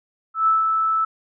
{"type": "tone with ADSR envelope", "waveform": "sine", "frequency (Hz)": 1313, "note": "E6", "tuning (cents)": -7, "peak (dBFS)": -13, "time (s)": [0.34, 1.05], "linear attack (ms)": 130, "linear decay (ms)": 160, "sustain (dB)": -4, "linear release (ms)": 7, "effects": []}